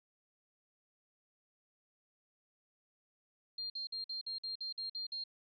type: tone bursts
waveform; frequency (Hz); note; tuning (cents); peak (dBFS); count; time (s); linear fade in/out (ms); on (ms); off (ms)
sine; 4200; C8; +6; -38; 10; 3.58-5.239; 5; 120; 51
effects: none